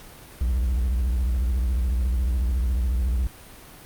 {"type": "tone with vibrato", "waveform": "triangle", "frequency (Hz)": 61.74, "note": "B1", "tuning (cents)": 0, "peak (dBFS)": -18, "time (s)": [0.41, 3.27], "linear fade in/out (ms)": 0, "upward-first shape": "triangle", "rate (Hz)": 14, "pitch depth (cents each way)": 220, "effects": ["pink hiss -45 dBFS RMS until 3.85 s", "Opus 48 kbps"]}